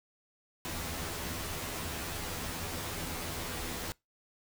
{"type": "noise with comb filter", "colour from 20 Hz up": "pink", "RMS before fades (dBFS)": -38, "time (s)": [0.65, 3.92], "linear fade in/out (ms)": 0, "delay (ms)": 12, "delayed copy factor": 0.9, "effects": ["noise-tail reverb RT60 0.2 s tail -24 dB re dry"]}